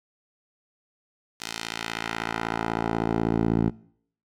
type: tone with band-pass filter sweep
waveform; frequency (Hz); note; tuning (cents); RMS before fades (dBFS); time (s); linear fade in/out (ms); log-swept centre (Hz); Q
10% pulse; 56.2; A1; +37; -27; 1.4-3.7; 10; 5300 to 230; 0.8
effects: noise-tail reverb RT60 0.6 s tail -21 dB re dry